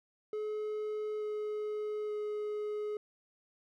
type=tone with pitch steps; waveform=triangle; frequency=426.2 / 423.5 / 420.8 Hz; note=G#4 / G#4 / G#4; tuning=+45 / +34 / +23 cents; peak=-32 dBFS; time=0.33-2.97 s; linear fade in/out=2 ms; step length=880 ms; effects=none